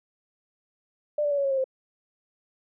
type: tone with pitch steps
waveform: sine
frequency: 595 / 582.8 / 570.8 / 559 / 547.5 / 536.2 / 525.2 Hz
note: D5 / D5 / D5 / C#5 / C#5 / C5 / C5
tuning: +22 / -13 / -49 / +14 / -22 / +42 / +6 cents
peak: -22 dBFS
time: 1.18-1.642 s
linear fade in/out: 5 ms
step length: 66 ms
effects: none